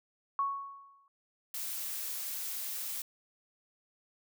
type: tone with exponential decay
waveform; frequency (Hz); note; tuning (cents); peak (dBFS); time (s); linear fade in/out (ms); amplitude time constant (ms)
sine; 1108.7; C#6; 0; -26; 0.39-1.08; 1; 150
type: noise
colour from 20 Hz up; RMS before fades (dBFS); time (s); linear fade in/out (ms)
blue; -38; 1.54-3.02; 2
effects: none